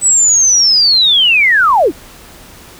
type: linear sweep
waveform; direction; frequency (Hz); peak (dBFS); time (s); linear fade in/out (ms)
sine; down; 8040 to 238.6; -6; 0.01-1.92; 50
effects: pink hiss -37 dBFS RMS until 2.79 s